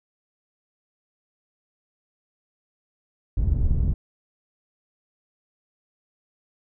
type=low-pass noise; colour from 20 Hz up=pink; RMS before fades=-21 dBFS; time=3.37-3.94 s; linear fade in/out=5 ms; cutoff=110 Hz; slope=12 dB/octave; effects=none